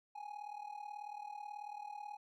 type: tone with amplitude modulation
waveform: triangle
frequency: 830.6 Hz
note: G#5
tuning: in tune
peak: -39 dBFS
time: 0.15-2.17 s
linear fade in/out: 10 ms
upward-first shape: sine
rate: 38.3 Hz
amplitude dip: 80%
effects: none